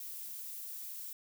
violet noise, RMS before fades -44 dBFS, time 0-1.13 s, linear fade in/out 2 ms, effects none

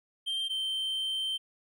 triangle tone pair in turn, 3157 / 3119 Hz, G7 / G7, +12 / -9 cents, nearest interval unison, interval 21 cents, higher first, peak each -28 dBFS, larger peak neither, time 0.26-0.49 / 0.49-1.38 s, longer second, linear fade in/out 20 ms, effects none

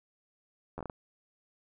slowing click train, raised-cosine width 1 ms, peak -25 dBFS, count 6, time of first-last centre 0.78-0.898 s, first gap 11 ms, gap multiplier 1.39, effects none

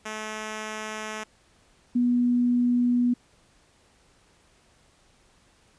5% pulse / sine tone pair in turn, 216.1 / 243.8 Hz, A3 / B3, -31 / -22 cents, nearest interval major second, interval 209 cents, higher second, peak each -21 / -19 dBFS, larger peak second, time 0.05-1.24 / 1.95-3.14 s, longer neither, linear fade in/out 10 ms, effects pink hiss -61 dBFS RMS until 5.78 s + resampled to 22050 Hz

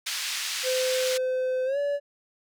white band-pass noise, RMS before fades -31 dBFS, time 0.06-1.18 s, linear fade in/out 10 ms, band 1900 to 5400 Hz, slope 12 dB/octave
triangle tone with pitch glide, 513 to 572.5 Hz, C5 to D5, -34 to -44 cents, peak -22 dBFS, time 0.63-2 s, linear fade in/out 50 ms, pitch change +190 cents, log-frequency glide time 1.65-1.78 s
effects none

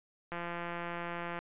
click train, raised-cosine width 0.5 ms, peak -24 dBFS, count 185, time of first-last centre 0.32-1.39 s, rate 172 Hz, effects resampled to 8000 Hz

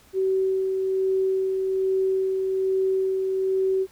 sine tone with tremolo, 380.8 Hz, F#4, 50 cents sharp, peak -19 dBFS, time 0.13-3.87 s, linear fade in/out 50 ms, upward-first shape sine, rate 1.2 Hz, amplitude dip 30%, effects pink hiss -55 dBFS RMS until 3.91 s

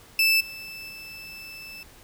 30% pulse tone with level steps, 2637 Hz, E7, in tune, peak -15 / -34 / -36 dBFS, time 0.19-1.83 s, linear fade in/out 2 ms, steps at 0.4 / 0.89 s, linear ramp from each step 10 ms, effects pink hiss -51 dBFS RMS until 2.03 s

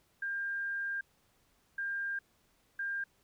sine tone bursts at uneven times, 1600 Hz, G6, 35 cents sharp, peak -33 dBFS, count 3, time 0.22-1.01 / 1.78-2.19 / 2.79-3.04 s, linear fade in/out 5 ms, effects pink hiss -71 dBFS RMS until 3.23 s

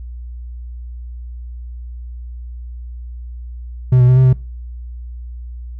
triangle tone with pitch steps, 127 / 124.2 / 127.4 / 130.1 / 128.4 Hz, B2 / B2 / C3 / C3 / C3, +49 / +10 / -46 / -9 / -32 cents, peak -5 dBFS, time 3.92-4.33 s, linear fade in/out 5 ms, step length 82 ms, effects noise-tail reverb RT60 0.3 s tail -22 dB re dry + added 60 Hz sine -27 dBFS peak until 5.79 s

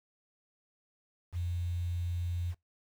sine tone with quantisation, 87.31 Hz, F2, in tune, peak -31 dBFS, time 1.32-2.55 s, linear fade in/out 50 ms, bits 9, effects noise-tail reverb RT60 0.2 s tail -25 dB re dry

